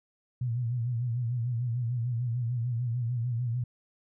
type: tone with vibrato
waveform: sine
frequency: 120 Hz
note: B2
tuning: 49 cents flat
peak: -27 dBFS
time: 0.41-3.64 s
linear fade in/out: 5 ms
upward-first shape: sine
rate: 6.7 Hz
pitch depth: 88 cents each way
effects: none